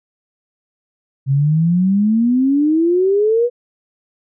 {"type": "exponential sweep", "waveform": "sine", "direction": "up", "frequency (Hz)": [132.4, 492.8], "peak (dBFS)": -11, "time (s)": [1.26, 3.5], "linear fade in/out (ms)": 50, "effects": []}